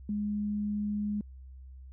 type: tone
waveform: sine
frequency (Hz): 207.7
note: G#3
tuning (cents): 0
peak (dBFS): -29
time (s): 0.09-1.21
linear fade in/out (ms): 2
effects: added 65 Hz sine -45 dBFS peak until 1.92 s